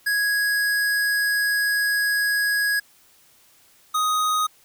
square tone pair in turn, 1661.2 / 1249.5 Hz, G#6 / D#6, 0 / +7 cents, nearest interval perfect fourth, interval 493 cents, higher first, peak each -20 dBFS, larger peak neither, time 0.06-2.8 / 3.94-4.47 s, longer first, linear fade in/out 10 ms, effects white hiss -56 dBFS RMS until 4.64 s

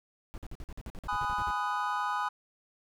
brown noise bursts, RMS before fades -40 dBFS, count 14, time 0.34-1.51 s, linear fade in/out 0 ms, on 39 ms, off 48 ms
triangle chord, G# minor seventh, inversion none, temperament equal with one note detuned, 830.6 / 999.8 / 1244.5 / 1480 Hz, G#5 / B5 / D#6 / F#6, 0 / +21 / 0 / 0 cents, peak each -33 / -32 / -32 / -36 dBFS, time 1.08-2.29 s, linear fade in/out 10 ms
effects none

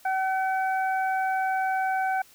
harmonic tone, 760 Hz, F#5, 46 cents sharp, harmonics 1 / 2 / 3, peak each -24 / -30 / -40 dBFS, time 0.05-2.22 s, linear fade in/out 5 ms, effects white hiss -55 dBFS RMS until 2.34 s

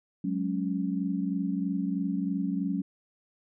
sine chord, F# suspended second, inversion none, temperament just, 185 / 208.1 / 277.5 Hz, F#3 / G#3 / C#4, 0 / +4 / +2 cents, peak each -30 / -33 / -31 dBFS, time 0.24-2.82 s, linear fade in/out 5 ms, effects none

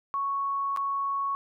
sine tone with dropouts, 1108.7 Hz, C#6, in tune, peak -26 dBFS, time 0.14-1.35 s, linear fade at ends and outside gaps 0 ms, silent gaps 0.763-0.772 s, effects none

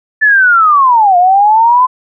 sine linear two-way sweep, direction down then up, 1760 to 698.5 to 1028 Hz, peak -4 dBFS, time 0.21-1.87 s, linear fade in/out 20 ms, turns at 1.17 s, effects none

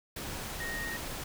sine tone in noise, 1864.7 Hz, A#6, in tune, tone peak -36 dBFS, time 0.6-0.97 s, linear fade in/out 5 ms, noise pink, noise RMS -39 dBFS, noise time 0.16-1.24 s, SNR 0 dB, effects none

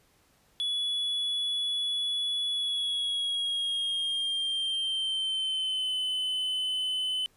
triangle tone with pitch glide, 3400 to 3029 Hz, G#7 to F#7, +40 to +40 cents, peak -26 dBFS, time 0.6-7.26 s, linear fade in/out 0 ms, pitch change -200 cents, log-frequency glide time 2.51-5.96 s, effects pink hiss -65 dBFS RMS until 7.36 s + resampled to 32000 Hz

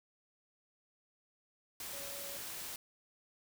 sine tone in noise, 562 Hz, C#5, 24 cents sharp, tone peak -50 dBFS, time 1.93-2.37 s, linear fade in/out 2 ms, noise white, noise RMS -44 dBFS, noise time 1.8-2.76 s, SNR -9 dB, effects none

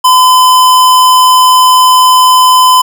square tone, 1016 Hz, B5, 49 cents sharp, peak -3 dBFS, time 0.04-2.82 s, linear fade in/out 10 ms, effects none

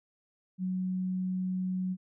sine tone, 185 Hz, F#3, in tune, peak -29 dBFS, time 0.58-1.97 s, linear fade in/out 50 ms, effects none

